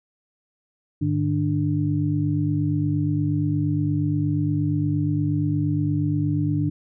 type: tone cluster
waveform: sine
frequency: 102 / 150.5 / 295 Hz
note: G#2 / D3 / D4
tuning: -31 / +43 / +8 cents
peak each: -25 / -23 / -24 dBFS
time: 1.01-6.7 s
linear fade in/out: 10 ms
effects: none